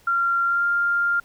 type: tone with pitch glide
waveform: sine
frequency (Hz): 1380 to 1397.6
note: F6 to F6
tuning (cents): -21 to +1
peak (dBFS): -18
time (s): 0.07-1.2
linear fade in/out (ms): 5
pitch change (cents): +22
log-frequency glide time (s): 0.45-0.66
effects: pink hiss -56 dBFS RMS until 1.24 s